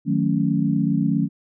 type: chord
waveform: sine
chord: D# half-diminished seventh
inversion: none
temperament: equal with one note detuned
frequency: 155.56 / 183.4 / 220 / 277.2 Hz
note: D#3 / F#3 / A3 / C#4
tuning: 0 / -15 / 0 / 0 cents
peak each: -23 dBFS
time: 0.05-1.29 s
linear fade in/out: 50 ms
effects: none